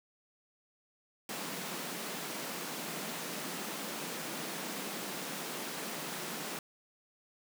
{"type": "high-pass noise", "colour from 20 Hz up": "pink", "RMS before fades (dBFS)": -40, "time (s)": [1.29, 6.59], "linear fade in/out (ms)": 2, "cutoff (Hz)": 160, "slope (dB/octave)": 48, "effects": []}